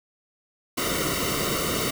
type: noise with comb filter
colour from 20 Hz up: pink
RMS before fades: -26 dBFS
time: 0.77-1.91 s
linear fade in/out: 10 ms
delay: 1.2 ms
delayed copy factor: -0.8
effects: none